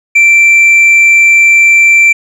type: tone with tanh clipping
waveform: sine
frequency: 2346 Hz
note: D7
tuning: 2 cents flat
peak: -3 dBFS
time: 0.15-2.13 s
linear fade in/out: 10 ms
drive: 3 dB
effects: none